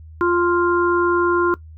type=harmonic tone; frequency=349.2 Hz; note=F4; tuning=in tune; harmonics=1 / 3 / 4; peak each=-16 / -21 / -22 dBFS; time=0.21-1.54 s; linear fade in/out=0 ms; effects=noise-tail reverb RT60 0.1 s tail -19 dB re dry + added 79 Hz sine -37 dBFS peak until 1.77 s